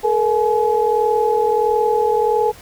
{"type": "tone cluster", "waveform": "sine", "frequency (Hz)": [429.5, 471, 848], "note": ["A4", "A#4", "G#5"], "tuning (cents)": [-42, 18, 36], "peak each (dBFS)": -18, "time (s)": [0.03, 2.52], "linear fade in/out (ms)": 20, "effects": ["pink hiss -42 dBFS RMS until 2.61 s"]}